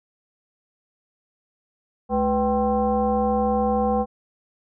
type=tone with frequency modulation; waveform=sine; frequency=495.1 Hz; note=B4; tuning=4 cents sharp; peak=-18 dBFS; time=2.09-4.06 s; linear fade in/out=50 ms; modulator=281 Hz; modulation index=1.4; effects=none